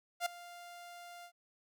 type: tone with ADSR envelope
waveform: sawtooth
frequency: 698.5 Hz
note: F5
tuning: in tune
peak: -26 dBFS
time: 0.2-1.32 s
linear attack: 59 ms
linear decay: 7 ms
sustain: -19 dB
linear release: 76 ms
effects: none